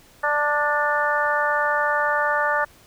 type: harmonic tone with a mistuned harmonic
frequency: 295.1 Hz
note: D4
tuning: 8 cents sharp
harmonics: 2 / 3 / 4 / 5 / 6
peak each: -25 / -25 / -25 / -25 / -25 dBFS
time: 0.23-2.65 s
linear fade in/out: 10 ms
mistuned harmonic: 5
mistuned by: -20 cents
effects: pink hiss -52 dBFS RMS until 2.86 s